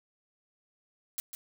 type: noise with echo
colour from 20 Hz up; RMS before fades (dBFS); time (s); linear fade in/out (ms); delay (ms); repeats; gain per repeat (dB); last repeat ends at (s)
blue; -34; 1.18-1.2; 0; 150; 1; -8; 1.35
effects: none